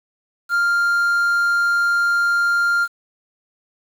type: tone with quantisation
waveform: triangle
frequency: 1396.9 Hz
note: F6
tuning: in tune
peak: -13 dBFS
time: 0.49-2.88 s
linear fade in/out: 50 ms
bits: 7
effects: none